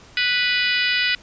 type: harmonic tone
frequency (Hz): 493.5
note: B4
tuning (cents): -1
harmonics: 3 / 4 / 5 / 6 / 7 / 8 / 9 / 10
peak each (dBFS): -25 / -23 / -24 / -25 / -30 / -28 / -32 / -29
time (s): 0.17-1.15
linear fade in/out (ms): 2
effects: pink hiss -47 dBFS RMS until 1.22 s + resampled to 16000 Hz